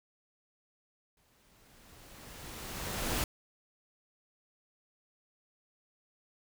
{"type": "noise with exponential growth", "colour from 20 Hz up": "pink", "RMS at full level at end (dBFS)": -31, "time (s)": [1.17, 3.24], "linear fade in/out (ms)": 2, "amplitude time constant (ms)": 450, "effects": []}